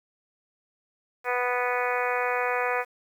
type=harmonic tone; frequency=246.9 Hz; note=B3; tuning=in tune; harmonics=2 / 3 / 4 / 5 / 6 / 7 / 8 / 9 / 10; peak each=-29 / -31 / -32 / -33 / -34 / -34 / -35 / -36 / -36 dBFS; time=1.24-2.85 s; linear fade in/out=50 ms; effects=9-bit